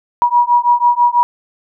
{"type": "beating tone pair", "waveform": "sine", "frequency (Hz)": [960, 966.1], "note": ["B5", "B5"], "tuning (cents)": [-49, -38], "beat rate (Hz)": 6.1, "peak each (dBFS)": -12, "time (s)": [0.22, 1.23], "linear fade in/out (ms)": 0, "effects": []}